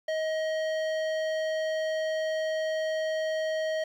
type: tone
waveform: square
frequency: 631 Hz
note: D#5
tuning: 24 cents sharp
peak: -28 dBFS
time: 0.08-3.84 s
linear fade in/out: 5 ms
effects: low-pass 4000 Hz 12 dB/octave + 9-bit

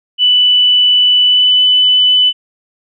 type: tone with pitch glide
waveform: sine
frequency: 2979 to 2998 Hz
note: F#7 to F#7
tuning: +11 to +22 cents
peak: -6 dBFS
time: 0.18-2.33 s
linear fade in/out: 50 ms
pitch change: +11 cents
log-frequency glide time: 1.24-1.54 s
effects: none

